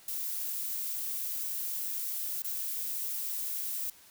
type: noise with dropouts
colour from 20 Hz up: violet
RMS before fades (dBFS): -35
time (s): 0.08-3.9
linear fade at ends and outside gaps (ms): 2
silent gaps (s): 2.421-2.444
effects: white hiss -57 dBFS RMS until 4.1 s